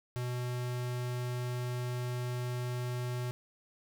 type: tone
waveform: square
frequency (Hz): 123.6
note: B2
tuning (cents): +2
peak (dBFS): -34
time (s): 0.16-3.31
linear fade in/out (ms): 0
effects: none